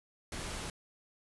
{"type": "noise", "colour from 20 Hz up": "pink", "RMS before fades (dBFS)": -40, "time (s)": [0.32, 0.7], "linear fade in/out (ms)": 2, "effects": ["resampled to 24000 Hz"]}